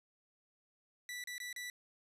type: tone with dropouts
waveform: sawtooth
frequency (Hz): 1967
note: B6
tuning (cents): -7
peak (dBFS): -38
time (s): 1.09-1.7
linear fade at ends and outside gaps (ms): 1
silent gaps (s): 1.239-1.273 / 1.381-1.401 / 1.528-1.562
effects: resampled to 32000 Hz